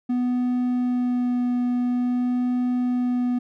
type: tone with vibrato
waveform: triangle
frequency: 246.9 Hz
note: B3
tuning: in tune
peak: -18 dBFS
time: 0.09-3.39 s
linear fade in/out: 10 ms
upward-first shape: sine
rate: 0.49 Hz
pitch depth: 9 cents each way
effects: none